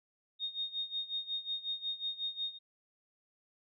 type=tone with tremolo; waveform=sine; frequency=3700 Hz; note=A#7; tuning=14 cents flat; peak=-32 dBFS; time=0.39-2.59 s; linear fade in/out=50 ms; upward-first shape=sine; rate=5.5 Hz; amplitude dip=85%; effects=none